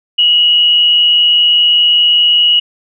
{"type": "tone with amplitude modulation", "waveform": "sine", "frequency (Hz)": 2905, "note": "F#7", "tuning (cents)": -32, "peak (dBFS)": -4, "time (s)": [0.18, 2.6], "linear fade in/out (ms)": 10, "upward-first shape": "sine", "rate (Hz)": 160, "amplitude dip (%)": 45, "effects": []}